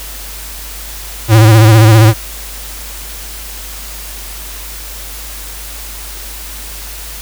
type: tone with vibrato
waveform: square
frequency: 110.2 Hz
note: A2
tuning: 3 cents sharp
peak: -3 dBFS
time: 1.28-2.14 s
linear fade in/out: 50 ms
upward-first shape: sine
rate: 15 Hz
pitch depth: 65 cents each way
effects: added 50 Hz sine -28 dBFS peak until 7.21 s + white hiss -28 dBFS RMS until 7.21 s

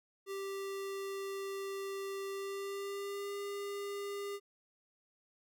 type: tone with pitch glide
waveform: square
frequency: 392 to 403 Hz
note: G4 to G4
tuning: 0 to +48 cents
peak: -39 dBFS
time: 0.26-4.4 s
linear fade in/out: 50 ms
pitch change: +48 cents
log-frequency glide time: 2.3-3.36 s
effects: none

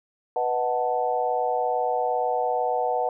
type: chord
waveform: sine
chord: B dominant seventh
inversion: none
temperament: equal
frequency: 493.9 / 622.3 / 740 / 880 Hz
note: B4 / D#5 / F#5 / A5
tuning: 0 / 0 / 0 / 0 cents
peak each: -27 / -30 / -25 / -29 dBFS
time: 0.36-3.09 s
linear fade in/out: 2 ms
effects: none

